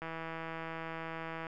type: click train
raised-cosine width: 0.5 ms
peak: -26 dBFS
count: 237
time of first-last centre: 0.02-1.468 s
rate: 163 Hz
effects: none